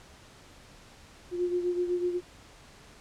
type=beating tone pair; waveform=sine; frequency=353.9 / 361.9 Hz; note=F4 / F#4; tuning=+23 / -38 cents; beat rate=8 Hz; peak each=-27 / -34 dBFS; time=1.31-2.21 s; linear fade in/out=50 ms; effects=pink hiss -53 dBFS RMS until 3 s + low-pass 8000 Hz 12 dB/octave